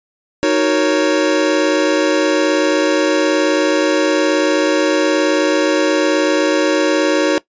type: chord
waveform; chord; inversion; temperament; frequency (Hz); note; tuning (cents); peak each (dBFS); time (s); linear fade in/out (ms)
square; D# minor seventh; none; equal; 311.1 / 370 / 466.2 / 554.4; D#4 / F#4 / A#4 / C#5; 0 / 0 / 0 / 0; -17 / -19 / -21 / -17; 0.43-7.38; 0
effects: noise-tail reverb RT60 0.1 s tail -19 dB re dry + resampled to 16000 Hz